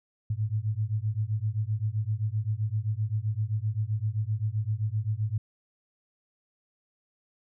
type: beating tone pair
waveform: sine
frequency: 103.83 / 111.53 Hz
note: G#2 / A2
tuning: 0 / +24 cents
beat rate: 7.7 Hz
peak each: -29 dBFS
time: 0.3-5.38 s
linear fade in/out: 5 ms
effects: none